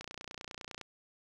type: click train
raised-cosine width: 0.2 ms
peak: -25 dBFS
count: 25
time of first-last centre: 0.01-0.813 s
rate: 29.9 Hz
effects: none